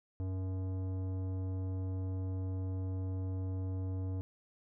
triangle tone with tanh clipping, 93.8 Hz, F#2, 24 cents sharp, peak -36 dBFS, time 0.2-4.21 s, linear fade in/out 0 ms, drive 18 dB, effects none

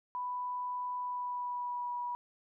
sine tone with pitch glide, 991 to 972.9 Hz, B5 to B5, +6 to -26 cents, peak -34 dBFS, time 0.15-2.15 s, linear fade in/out 0 ms, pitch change -32 cents, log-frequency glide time 0.99-1.93 s, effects none

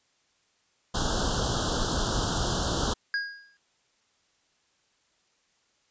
pink band-stop noise, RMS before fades -27 dBFS, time 0.94-2.94 s, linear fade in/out 10 ms, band 1600 to 3000 Hz, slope 96 dB/octave
square tone with exponential decay, 1636 Hz, G#6, 26 cents flat, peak -24 dBFS, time 3.14-3.57 s, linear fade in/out 1 ms, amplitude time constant 93 ms
effects white hiss -69 dBFS RMS until 5.9 s + resampled to 16000 Hz

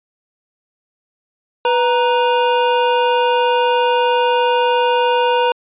square tone pair together, 493.9 / 936.9 Hz, B4 / A#5, 0 / +8 cents, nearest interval major seventh, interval 1108 cents, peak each -16 dBFS, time 1.65-5.52 s, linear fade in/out 2 ms, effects resampled to 8000 Hz

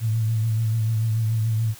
sine tone with vibrato, 111.5 Hz, A2, 23 cents sharp, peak -19 dBFS, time 0-1.75 s, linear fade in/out 50 ms, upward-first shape triangle, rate 6.9 Hz, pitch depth 54 cents each way, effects white hiss -45 dBFS RMS until 1.79 s

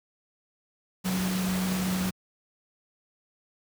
sine tone in noise, 185.5 Hz, F#3, 5 cents sharp, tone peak -26 dBFS, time 1.04-2.11 s, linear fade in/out 20 ms, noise pink, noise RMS -33 dBFS, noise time 1.04-2.11 s, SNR +4 dB, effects high-pass 80 Hz 12 dB/octave

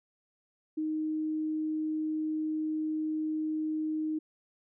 sine tone, 311.1 Hz, D#4, in tune, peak -29 dBFS, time 0.77-4.19 s, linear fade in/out 10 ms, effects none

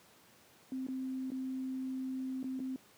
sine tone with dropouts, 261 Hz, C4, 4 cents flat, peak -35 dBFS, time 0.72-2.76 s, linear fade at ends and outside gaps 1 ms, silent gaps 0.867-0.885 / 1.303-1.318 / 2.429-2.442 / 2.593-2.601 s, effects pink hiss -62 dBFS RMS until 2.97 s + high-pass 150 Hz 12 dB/octave

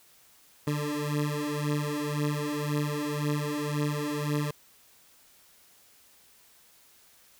20% pulse beating tone pair, 146.83 / 148.73 Hz, D3 / D3, 0 / +22 cents, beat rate 1.9 Hz, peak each -26 dBFS, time 0.67-4.51 s, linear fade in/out 5 ms, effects white hiss -59 dBFS RMS until 7.39 s

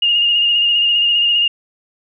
sine tone with vibrato, 2836 Hz, F7, 26 cents sharp, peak -11 dBFS, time 0.02-1.48 s, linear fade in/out 5 ms, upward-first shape square, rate 15 Hz, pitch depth 20 cents each way, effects none

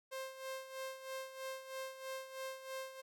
sawtooth tone with tremolo, 528 Hz, C5, 16 cents sharp, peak -37 dBFS, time 0.11-3.02 s, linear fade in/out 20 ms, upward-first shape sine, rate 3.1 Hz, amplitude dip 70%, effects none

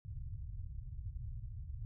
white low-pass noise, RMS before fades -44 dBFS, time 0.05-1.85 s, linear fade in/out 0 ms, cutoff 120 Hz, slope 48 dB/octave, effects none

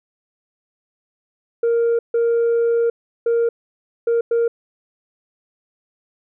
sine tone bursts at uneven times, 466.2 Hz, A#4, in tune, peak -12 dBFS, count 5, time 1.63-1.99 / 2.14-2.9 / 3.26-3.49 / 4.07-4.21 / 4.31-4.48 s, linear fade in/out 5 ms, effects tanh soft clip ceiling -13 dBFS

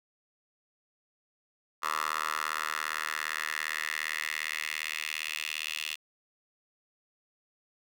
10% pulse tone with high-pass filter sweep, 77.4 Hz, D#2, 9 cents flat, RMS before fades -34 dBFS, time 1.82-5.96 s, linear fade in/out 20 ms, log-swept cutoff 1200 to 2800 Hz, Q 3.3, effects none

